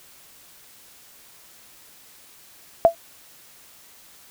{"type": "tone with exponential decay", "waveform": "sine", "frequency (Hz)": 670, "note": "E5", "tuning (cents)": 28, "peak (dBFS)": -5, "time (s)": [2.85, 2.95], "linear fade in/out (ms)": 0, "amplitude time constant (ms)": 20, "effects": ["white hiss -50 dBFS RMS until 4.3 s"]}